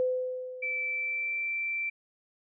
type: tone with exponential decay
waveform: sine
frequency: 508 Hz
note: B4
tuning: 49 cents sharp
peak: -23 dBFS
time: 0-1.48 s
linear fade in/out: 0 ms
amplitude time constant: 320 ms
type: tone with pitch glide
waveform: sine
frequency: 2324 to 2342 Hz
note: D7 to D7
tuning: -19 to -5 cents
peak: -29 dBFS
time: 0.62-1.9 s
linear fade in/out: 10 ms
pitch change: +14 cents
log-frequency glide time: 0.82-1.36 s
effects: none